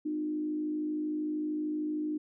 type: tone with frequency modulation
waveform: sine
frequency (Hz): 304.2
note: D#4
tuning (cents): -39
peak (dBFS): -30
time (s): 0.05-2.18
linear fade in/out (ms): 10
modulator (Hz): 53.1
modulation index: 0.43
effects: none